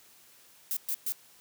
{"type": "noise bursts", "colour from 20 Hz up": "violet", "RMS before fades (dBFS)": -31, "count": 3, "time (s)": [0.71, 1.121], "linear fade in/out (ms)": 0, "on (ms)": 57, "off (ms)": 120, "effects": ["white hiss -58 dBFS RMS until 1.4 s", "high-pass 80 Hz 12 dB/octave"]}